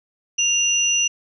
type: tone pair together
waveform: sine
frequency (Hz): 2794 / 5920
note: F7 / F#8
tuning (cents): 0 / 0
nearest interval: octave + minor second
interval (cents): 1300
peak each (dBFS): -19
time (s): 0.38-1.08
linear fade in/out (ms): 10
effects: none